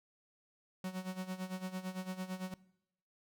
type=tone with tremolo; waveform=45% pulse; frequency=185.7 Hz; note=F#3; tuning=7 cents sharp; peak=-36 dBFS; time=0.84-2.54 s; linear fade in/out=2 ms; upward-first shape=sine; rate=8.9 Hz; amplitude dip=75%; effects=noise-tail reverb RT60 0.8 s tail -21 dB re dry